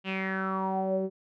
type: tone with low-pass filter sweep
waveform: sawtooth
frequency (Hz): 190.8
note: G3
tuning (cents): -47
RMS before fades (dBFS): -30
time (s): 0.04-1.1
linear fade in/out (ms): 50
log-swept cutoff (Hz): 2900 to 430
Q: 7.2
effects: none